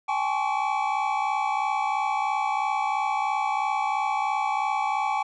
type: tone cluster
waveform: triangle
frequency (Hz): 791 / 854 / 1076 / 1131 / 2311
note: G5 / G#5 / C6 / C#6 / D7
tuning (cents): +15 / +48 / +48 / +34 / -28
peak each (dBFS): -26 / -25 / -33 / -29 / -33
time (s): 0.08-5.23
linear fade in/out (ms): 10
effects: resampled to 22050 Hz